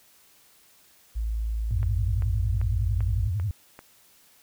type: tone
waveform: sine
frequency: 55 Hz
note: A1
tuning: in tune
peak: -25 dBFS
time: 1.15-3.29 s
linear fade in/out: 20 ms
type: tone with vibrato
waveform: sine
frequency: 95.5 Hz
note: G2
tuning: 45 cents flat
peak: -24 dBFS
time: 1.71-3.51 s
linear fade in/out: 0 ms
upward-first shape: sine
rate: 11 Hz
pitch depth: 260 cents each way
type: click train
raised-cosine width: 0.5 ms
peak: -27 dBFS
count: 6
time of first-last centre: 1.83-3.791 s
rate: 2.55 Hz
effects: white hiss -58 dBFS RMS until 4.42 s